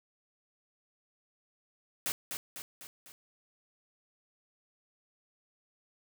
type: noise with echo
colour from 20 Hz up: white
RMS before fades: -33 dBFS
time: 2.06-2.12 s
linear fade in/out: 0 ms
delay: 250 ms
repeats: 4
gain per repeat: -5 dB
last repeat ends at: 3.12 s
effects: none